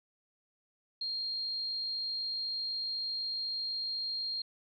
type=tone; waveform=sine; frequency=4218 Hz; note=C8; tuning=13 cents sharp; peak=-33 dBFS; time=1.01-4.42 s; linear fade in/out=5 ms; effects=none